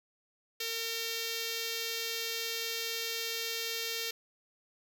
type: tone with notch filter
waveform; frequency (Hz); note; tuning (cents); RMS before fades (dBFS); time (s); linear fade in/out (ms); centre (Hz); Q
5% pulse; 456.2; A#4; -37; -36; 0.6-4.11; 5; 1000; 0.52
effects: none